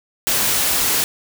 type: noise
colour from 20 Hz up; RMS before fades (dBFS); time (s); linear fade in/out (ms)
white; -18; 0.27-1.04; 0
effects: none